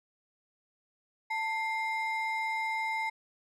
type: ring-modulated tone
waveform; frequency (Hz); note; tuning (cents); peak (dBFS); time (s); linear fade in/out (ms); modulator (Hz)
triangle; 1497; F#6; +20; -25; 1.3-3.1; 10; 608
effects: none